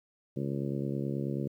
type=harmonic tone; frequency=69.3 Hz; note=C#2; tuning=in tune; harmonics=2 / 3 / 4 / 5 / 6 / 7 / 8; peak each=-34 / -36 / -39 / -38 / -43 / -44 / -46 dBFS; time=0.36-1.48 s; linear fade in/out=10 ms; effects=11-bit